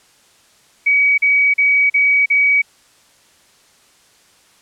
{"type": "tone bursts", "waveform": "sine", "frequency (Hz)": 2267, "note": "C#7", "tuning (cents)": 38, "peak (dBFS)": -10, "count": 5, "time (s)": [0.86, 2.62], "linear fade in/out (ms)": 10, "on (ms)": 320, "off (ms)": 40, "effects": ["white hiss -52 dBFS RMS until 4.61 s", "low-pass 9000 Hz 12 dB/octave"]}